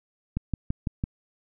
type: click train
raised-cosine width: 5 ms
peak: -14 dBFS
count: 5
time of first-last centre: 0.37-1.039 s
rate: 5.98 Hz
effects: none